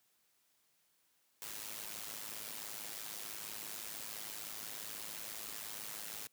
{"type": "noise with amplitude modulation", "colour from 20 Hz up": "white", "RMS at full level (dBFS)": -42, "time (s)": [1.42, 6.27], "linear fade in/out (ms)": 0, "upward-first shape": "sine", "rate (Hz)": 106, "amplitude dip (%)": 75, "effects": ["white hiss -75 dBFS RMS until 6.32 s", "high-pass 100 Hz 12 dB/octave"]}